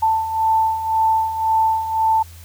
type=beating tone pair; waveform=sine; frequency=885 / 886.9 Hz; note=A5 / A5; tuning=+10 / +14 cents; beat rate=1.9 Hz; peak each=-22 / -16 dBFS; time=0.02-2.23 s; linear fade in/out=10 ms; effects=added 83 Hz sine -38 dBFS peak until 2.44 s + white hiss -46 dBFS RMS until 2.44 s